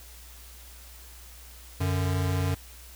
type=tone pair together; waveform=square; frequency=92.6 / 146.99 Hz; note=F#2 / D3; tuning=+2 / +2 cents; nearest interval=minor sixth; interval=800 cents; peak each=-26 / -32 dBFS; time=1.8-2.55 s; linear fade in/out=10 ms; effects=added 60 Hz sine -47 dBFS peak until 2.95 s + white hiss -50 dBFS RMS until 2.95 s